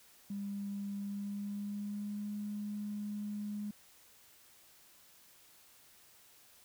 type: tone with pitch glide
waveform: triangle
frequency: 200.7 to 207.3 Hz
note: G3 to G#3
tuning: +41 to -3 cents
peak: -33 dBFS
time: 0.3-3.71 s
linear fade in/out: 5 ms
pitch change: +56 cents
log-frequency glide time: 0.99-2.35 s
effects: tanh soft clip ceiling -35 dBFS + white hiss -62 dBFS RMS until 6.64 s